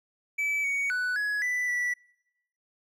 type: tone with pitch steps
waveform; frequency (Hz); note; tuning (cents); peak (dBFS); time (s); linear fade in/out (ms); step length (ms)
triangle; 2302 / 2241 / 1487 / 1680 / 1984 / 1959; D7 / C#7 / F#6 / G#6 / B6 / B6; -35 / +18 / +8 / +19 / +7 / -15; -24; 0.38-1.94; 10; 260
effects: noise-tail reverb RT60 0.9 s tail -26 dB re dry